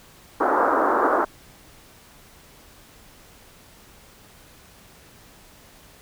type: band-pass noise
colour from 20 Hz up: white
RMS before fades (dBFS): -20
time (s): 0.4-1.25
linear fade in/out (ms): 10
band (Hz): 260 to 1400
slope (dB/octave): 48
effects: pink hiss -50 dBFS RMS until 6.01 s

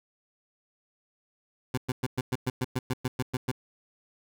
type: tone bursts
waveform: 20% pulse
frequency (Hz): 127.3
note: C3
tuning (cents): -47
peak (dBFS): -21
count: 13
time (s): 1.74-3.515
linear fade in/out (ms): 5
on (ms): 35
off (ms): 110
effects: none

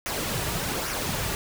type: noise with flanger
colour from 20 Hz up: pink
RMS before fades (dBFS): -29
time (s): 0.06-1.35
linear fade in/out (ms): 0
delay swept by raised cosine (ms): 0.24 to 3.94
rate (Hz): 1.2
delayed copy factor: -0.5
effects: none

